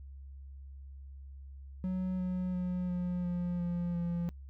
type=tone with pitch steps; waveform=triangle; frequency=185 / 182.77 / 180.57 / 178.39 / 176.24 / 174.11 / 172.01 Hz; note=F#3 / F#3 / F#3 / F3 / F3 / F3 / F3; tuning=0 / -21 / -42 / +37 / +16 / -5 / -26 cents; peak=-29 dBFS; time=1.84-4.29 s; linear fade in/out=0 ms; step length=350 ms; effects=noise-tail reverb RT60 0.1 s tail -24 dB re dry + added 68 Hz sine -45 dBFS peak until 4.49 s